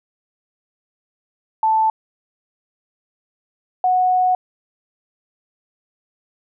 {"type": "tone pair in turn", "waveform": "sine", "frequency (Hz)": [880, 735.6], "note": ["A5", "F#5"], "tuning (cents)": [0, -10], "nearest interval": "minor third", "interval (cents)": 310, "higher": "first", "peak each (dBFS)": -13, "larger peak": "neither", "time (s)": [[1.63, 1.9], [3.84, 4.35]], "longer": "second", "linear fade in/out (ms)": 2, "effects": []}